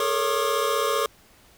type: tone cluster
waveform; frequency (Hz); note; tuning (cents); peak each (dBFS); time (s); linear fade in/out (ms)
square; 427.6 / 462.8 / 558 / 1084 / 1208; A4 / A#4 / C#5 / C#6 / D6; -49 / -13 / +11 / -39 / +48; -29; 0-1.06; 2
effects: pink hiss -55 dBFS RMS until 1.57 s